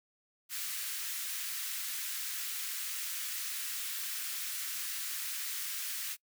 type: high-pass noise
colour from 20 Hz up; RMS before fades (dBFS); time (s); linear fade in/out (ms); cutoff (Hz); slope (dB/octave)
white; -38; 0.49-6.17; 50; 1400; 24
effects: noise-tail reverb RT60 0.1 s tail -24 dB re dry